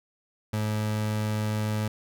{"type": "tone", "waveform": "30% pulse", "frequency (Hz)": 107.1, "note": "A2", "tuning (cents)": -46, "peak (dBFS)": -23, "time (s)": [0.53, 1.88], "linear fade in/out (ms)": 5, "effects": []}